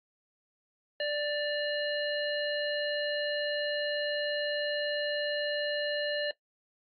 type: harmonic tone with a mistuned harmonic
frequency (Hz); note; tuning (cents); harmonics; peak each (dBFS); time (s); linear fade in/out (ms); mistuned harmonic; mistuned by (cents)
589; D5; +5; 1 / 3 / 5 / 7; -31 / -36 / -38 / -39; 1-6.31; 2; 5; -48
effects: noise-tail reverb RT60 0.1 s tail -17 dB re dry + AAC 48 kbps